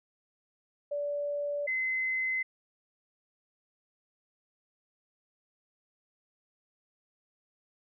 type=tone pair in turn; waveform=sine; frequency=579 / 2050 Hz; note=D5 / C7; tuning=-25 / -36 cents; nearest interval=octave + minor seventh; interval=2189 cents; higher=second; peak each=-30 / -28 dBFS; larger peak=second; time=0.91-1.67 / 1.67-2.43 s; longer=neither; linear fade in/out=10 ms; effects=none